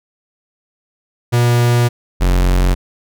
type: tone pair in turn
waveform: 45% pulse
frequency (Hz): 120.2 / 45.28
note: B2 / F#1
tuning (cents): -46 / -37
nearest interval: octave + perfect fourth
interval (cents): 1691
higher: first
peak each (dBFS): -10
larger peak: neither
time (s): 1.32-1.89 / 2.2-2.75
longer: first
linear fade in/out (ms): 20
effects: none